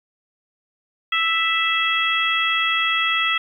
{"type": "harmonic tone", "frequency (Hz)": 659.3, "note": "E5", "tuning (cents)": 0, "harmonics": [2, 3, 4, 5], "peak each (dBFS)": [-23, -23, -23, -23], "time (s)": [1.12, 3.38], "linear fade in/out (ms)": 5, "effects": ["9-bit"]}